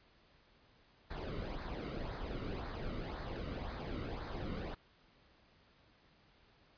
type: noise with flanger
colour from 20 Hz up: brown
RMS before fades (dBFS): -42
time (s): 1.1-4.75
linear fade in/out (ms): 10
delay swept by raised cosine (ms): 0.33 to 1.21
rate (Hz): 1.9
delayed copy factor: -0.6
effects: pink hiss -67 dBFS RMS until 6.77 s + resampled to 11025 Hz